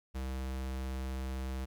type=tone; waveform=square; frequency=65.41 Hz; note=C2; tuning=in tune; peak=-36 dBFS; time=0.14-1.66 s; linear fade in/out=20 ms; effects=13-bit